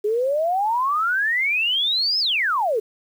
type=exponential two-way sweep; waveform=sine; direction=up then down; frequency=406.9 to 5274 to 406.9 Hz; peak=-18 dBFS; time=0.04-2.8 s; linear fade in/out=10 ms; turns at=2.19 s; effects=8-bit